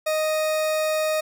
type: tone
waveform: 40% pulse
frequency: 622.3 Hz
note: D#5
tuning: in tune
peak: -20 dBFS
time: 0.06-1.21 s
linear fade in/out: 10 ms
effects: none